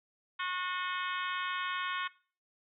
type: harmonic tone with a mistuned harmonic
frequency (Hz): 363.8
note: F#4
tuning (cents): -29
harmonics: 3 / 4 / 5 / 6 / 7 / 8 / 9 / 10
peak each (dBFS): -37 / -39 / -41 / -43 / -44 / -45 / -46 / -47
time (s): 0.39-2.08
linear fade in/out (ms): 10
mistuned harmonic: 8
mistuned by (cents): +66
effects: noise-tail reverb RT60 0.4 s tail -20 dB re dry